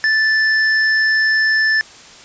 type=tone with tanh clipping; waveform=sine; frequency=1756 Hz; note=A6; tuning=4 cents flat; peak=-14 dBFS; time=0.04-1.81 s; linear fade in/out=0 ms; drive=14 dB; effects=white hiss -40 dBFS RMS until 2.24 s + resampled to 16000 Hz